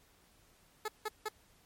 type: tone bursts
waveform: 15% pulse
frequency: 429.4 Hz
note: A4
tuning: 42 cents flat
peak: -28 dBFS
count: 3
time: 0.85-1.286 s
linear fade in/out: 5 ms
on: 32 ms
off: 170 ms
effects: pink hiss -66 dBFS RMS until 1.65 s + MP3 64 kbps